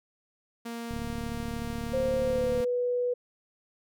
sawtooth tone, 233.1 Hz, A#3, in tune, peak -31 dBFS, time 0.65-2.65 s, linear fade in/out 10 ms
click train, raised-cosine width 5 ms, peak -25 dBFS, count 63, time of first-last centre 0.91-2.604 s, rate 36.6 Hz
sine tone with pitch glide, 523.3 to 491.1 Hz, C5 to B4, 0 to -10 cents, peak -25 dBFS, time 1.93-3.14 s, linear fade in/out 10 ms, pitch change -110 cents, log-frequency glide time 2.17-2.69 s
effects none

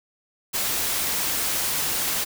white noise, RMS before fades -25 dBFS, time 0.53-2.25 s, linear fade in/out 20 ms, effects none

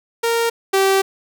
sawtooth tone pair in turn, 463.5 / 387.5 Hz, A#4 / G4, -10 / -20 cents, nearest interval minor third, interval 310 cents, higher first, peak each -12 / -9 dBFS, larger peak second, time 0.23-0.5 / 0.73-1.02 s, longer second, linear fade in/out 10 ms, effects none

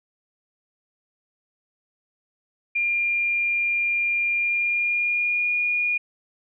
sine tone with pitch glide, 2400 to 2435 Hz, D7 to D#7, +37 to -38 cents, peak -20 dBFS, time 2.75-5.98 s, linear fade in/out 10 ms, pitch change +25 cents, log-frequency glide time 4.4-5.53 s, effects none

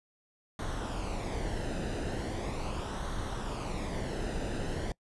brown noise with flanger, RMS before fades -35 dBFS, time 0.59-4.92 s, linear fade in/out 2 ms, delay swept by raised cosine 0.4 to 0.91 ms, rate 0.39 Hz, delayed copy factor -0.55, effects noise-tail reverb RT60 0.1 s tail -24 dB re dry + resampled to 24000 Hz

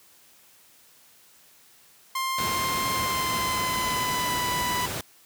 sawtooth tone with pitch glide, 1055 to 990.1 Hz, C6 to B5, +14 to +4 cents, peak -22 dBFS, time 2.15-4.86 s, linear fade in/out 5 ms, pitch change -110 cents, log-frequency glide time 2.94-4.39 s
pink noise, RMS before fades -31 dBFS, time 2.38-5.01 s, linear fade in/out 2 ms
effects white hiss -56 dBFS RMS until 5.25 s + high-pass 80 Hz 12 dB/octave

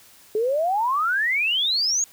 sine exponential sweep, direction up, 415.3 to 6810 Hz, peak -19 dBFS, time 0.35-2.04 s, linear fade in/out 2 ms, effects white hiss -51 dBFS RMS until 2.12 s

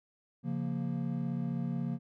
triangle chord, Bb minor, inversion first, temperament equal, 138.59 / 174.61 / 233.1 Hz, Db3 / F3 / Bb3, 0 / 0 / 0 cents, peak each -34 dBFS, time 0.43-1.99 s, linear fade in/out 50 ms, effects none

